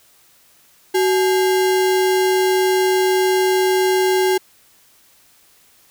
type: tone with sample-and-hold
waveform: sine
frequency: 374.1 Hz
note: F#4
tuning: 19 cents sharp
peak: -13 dBFS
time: 0.94-4.38 s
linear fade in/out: 10 ms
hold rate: 1225 Hz
effects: white hiss -53 dBFS RMS until 5.9 s